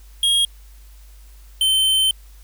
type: tone pair in turn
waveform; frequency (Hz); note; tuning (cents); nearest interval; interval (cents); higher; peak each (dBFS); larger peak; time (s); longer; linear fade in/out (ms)
square; 3265 / 3090; G#7 / G7; -30 / -26; minor second; 96; first; -15; neither; 0.23-0.45 / 1.61-2.11; second; 2
effects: added 50 Hz sine -41 dBFS peak until 2.43 s + white hiss -54 dBFS RMS until 2.43 s